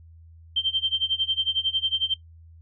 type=tone with tremolo; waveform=sine; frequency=3136 Hz; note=G7; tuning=in tune; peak=-18 dBFS; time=0.56-2.14 s; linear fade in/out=5 ms; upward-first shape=sine; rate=11 Hz; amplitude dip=95%; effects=noise-tail reverb RT60 0.1 s tail -17 dB re dry + added 82 Hz sine -46 dBFS peak until 2.61 s